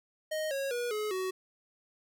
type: tone with pitch steps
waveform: square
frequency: 622.3 / 548 / 482.6 / 425 / 374.3 Hz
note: D#5 / C#5 / B4 / G#4 / F#4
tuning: 0 / -20 / -40 / +40 / +20 cents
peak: -32 dBFS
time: 0.31-1.31 s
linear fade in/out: 10 ms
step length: 200 ms
effects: none